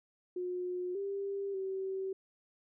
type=tone with pitch steps; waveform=sine; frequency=360.6 / 396.6 / 382.9 Hz; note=F#4 / G4 / G4; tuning=-45 / +20 / -41 cents; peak=-34 dBFS; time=0.36-2.13 s; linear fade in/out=5 ms; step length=590 ms; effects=none